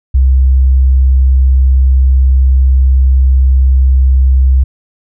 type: tone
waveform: sine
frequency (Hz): 65.41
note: C2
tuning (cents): 0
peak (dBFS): -4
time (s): 0.14-4.64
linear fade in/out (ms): 10
effects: none